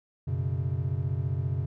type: chord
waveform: triangle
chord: F# suspended fourth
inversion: none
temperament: equal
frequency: 92.5 / 123.47 / 138.59 Hz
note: F#2 / B2 / C#3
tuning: 0 / 0 / 0 cents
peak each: -29 dBFS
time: 0.27-1.66 s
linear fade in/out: 10 ms
effects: none